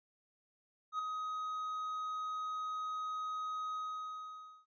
triangle tone with ADSR envelope, 1259 Hz, D#6, 20 cents sharp, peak -30 dBFS, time 0.92-4.66 s, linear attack 71 ms, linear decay 3 ms, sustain -5 dB, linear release 910 ms, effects resampled to 16000 Hz

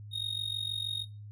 triangle tone with amplitude modulation, 3729 Hz, A#7, in tune, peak -27 dBFS, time 0.11-1.06 s, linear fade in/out 50 ms, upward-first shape sine, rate 46.4 Hz, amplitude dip 80%, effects noise-tail reverb RT60 0.3 s tail -20 dB re dry + added 104 Hz sine -43 dBFS peak until 1.31 s

